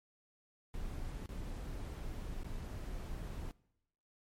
brown noise with dropouts, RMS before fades -42 dBFS, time 0.74-3.51 s, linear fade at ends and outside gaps 0 ms, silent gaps 1.258-1.292 / 2.432-2.445 s, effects noise-tail reverb RT60 0.9 s tail -23 dB re dry + MP3 64 kbps

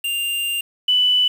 square / sine tone pair in turn, 2792 / 2984 Hz, F7 / F#7, -1 / +14 cents, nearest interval minor second, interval 115 cents, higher second, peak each -21 / -13 dBFS, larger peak second, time 0.04-0.61 / 0.88-1.28 s, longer first, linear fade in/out 5 ms, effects 7-bit

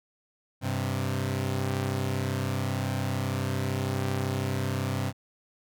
sawtooth tone pair together, 98 / 130.81 Hz, G2 / C3, 0 / 0 cents, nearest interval perfect fourth, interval 500 cents, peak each -26 dBFS, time 0.61-5.13 s, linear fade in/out 50 ms, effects none

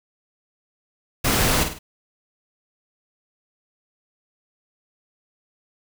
pink noise with echo, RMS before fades -20 dBFS, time 1.24-1.64 s, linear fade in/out 10 ms, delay 50 ms, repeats 3, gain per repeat -7 dB, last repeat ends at 1.79 s, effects none

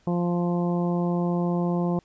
harmonic tone, 174.61 Hz, F3, in tune, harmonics 1 / 2 / 3 / 4 / 5 / 6, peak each -23 / -29 / -33 / -35 / -37 / -39 dBFS, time 0.07-1.99 s, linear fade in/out 2 ms, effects pink hiss -63 dBFS RMS until 2.04 s + resampled to 16000 Hz

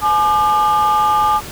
sine tone pair together, 848.5 / 1200 Hz, G#5 / D6, +37 / +37 cents, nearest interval tritone, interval 600 cents, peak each -12 dBFS, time 0.01-1.41 s, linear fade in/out 50 ms, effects tanh soft clip ceiling -8 dBFS + pink hiss -31 dBFS RMS until 1.51 s

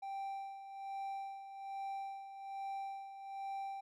triangle tone with tremolo, 784 Hz, G5, in tune, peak -37 dBFS, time 0.02-3.81 s, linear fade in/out 10 ms, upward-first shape sine, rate 1.2 Hz, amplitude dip 65%, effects none

